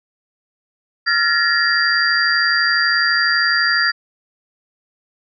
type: tone cluster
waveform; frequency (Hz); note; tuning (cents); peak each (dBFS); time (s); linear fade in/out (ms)
sine; 1383 / 1717 / 1869 / 4744; F6 / A6 / A#6 / D8; -17 / -43 / +4 / +17; -19; 1.06-3.92; 20
effects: none